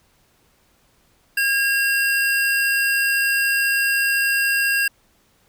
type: tone pair together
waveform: square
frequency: 1625 / 2733 Hz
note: G#6 / F7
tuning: -38 / -38 cents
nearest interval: major sixth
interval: 900 cents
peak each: -19 / -23 dBFS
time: 1.37-4.88 s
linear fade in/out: 5 ms
effects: pink hiss -60 dBFS RMS until 5.48 s